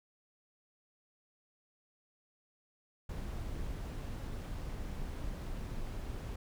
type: noise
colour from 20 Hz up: brown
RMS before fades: -40 dBFS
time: 3.09-6.36 s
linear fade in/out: 5 ms
effects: none